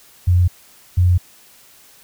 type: tone pair in turn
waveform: sine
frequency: 89 / 89.48 Hz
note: F2 / F2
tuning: +33 / +43 cents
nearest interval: unison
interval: 10 cents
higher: second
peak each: -10 dBFS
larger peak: neither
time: 0.27-0.48 / 0.97-1.18 s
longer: neither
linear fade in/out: 10 ms
effects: white hiss -48 dBFS RMS until 2.03 s